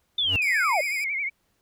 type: tone with exponential growth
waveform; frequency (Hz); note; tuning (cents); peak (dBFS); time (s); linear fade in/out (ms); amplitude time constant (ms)
square; 93.4; F#2; +17; -25; 0.18-0.36; 0; 38
type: linear sweep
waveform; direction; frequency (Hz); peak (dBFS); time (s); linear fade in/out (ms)
sine; down; 3597 to 548; -21; 0.18-0.81; 5
type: tone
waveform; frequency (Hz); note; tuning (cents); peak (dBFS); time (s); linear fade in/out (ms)
15% pulse; 2481; D#7; -6; -27; 0.42-1.04; 0
type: tone with vibrato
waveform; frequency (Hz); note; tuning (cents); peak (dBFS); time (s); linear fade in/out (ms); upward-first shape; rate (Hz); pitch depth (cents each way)
sine; 2217; C#7; 0; -25; 0.46-1.3; 20; triangle; 11; 110
effects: pink hiss -70 dBFS RMS until 1.61 s